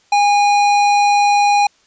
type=tone with tanh clipping; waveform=sine; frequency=818 Hz; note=G#5; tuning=26 cents flat; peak=-12 dBFS; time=0.12-1.67 s; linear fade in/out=5 ms; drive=18 dB; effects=white hiss -55 dBFS RMS until 1.86 s + resampled to 16000 Hz